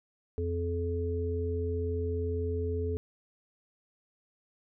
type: harmonic tone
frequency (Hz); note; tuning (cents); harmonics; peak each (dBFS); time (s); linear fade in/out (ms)
85.8; F2; -30; 1 / 3 / 5; -31 / -40 / -33; 0.38-2.97; 0
effects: none